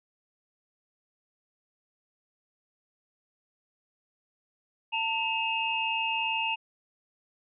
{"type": "tone cluster", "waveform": "sine", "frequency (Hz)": [901, 2574, 2797], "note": ["A5", "E7", "F7"], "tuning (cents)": [41, -42, 2], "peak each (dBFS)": -31, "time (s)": [4.92, 6.56], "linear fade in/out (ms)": 20, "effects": []}